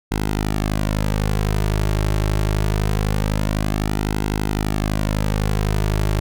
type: tone with flanger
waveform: sawtooth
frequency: 51.91 Hz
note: G#1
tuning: in tune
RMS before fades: -20 dBFS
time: 0.11-6.2 s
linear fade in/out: 5 ms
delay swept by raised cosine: 1.7 to 4.1 ms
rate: 0.24 Hz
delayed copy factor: -0.65
effects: none